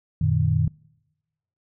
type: tone cluster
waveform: sine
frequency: 91.1 / 116.5 / 153 Hz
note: F#2 / A#2 / D#3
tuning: -26 / -1 / -29 cents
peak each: -23 / -23 / -21 dBFS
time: 0.21-0.68 s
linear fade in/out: 5 ms
effects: noise-tail reverb RT60 1.0 s tail -26 dB re dry